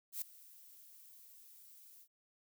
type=noise with ADSR envelope; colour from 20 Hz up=violet; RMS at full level=-38 dBFS; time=0.12-2.08 s; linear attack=97 ms; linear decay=5 ms; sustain=-21 dB; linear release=69 ms; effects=none